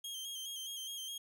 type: tone with vibrato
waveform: sawtooth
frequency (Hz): 3200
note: G7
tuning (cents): +35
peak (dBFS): -38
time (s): 0.04-1.18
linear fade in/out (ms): 5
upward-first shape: square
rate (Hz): 4.8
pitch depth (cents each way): 34
effects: none